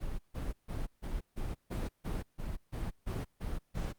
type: noise bursts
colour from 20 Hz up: brown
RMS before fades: -36 dBFS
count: 12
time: 0-3.93 s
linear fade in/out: 20 ms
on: 190 ms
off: 150 ms
effects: pink hiss -75 dBFS RMS until 3.98 s + Opus 32 kbps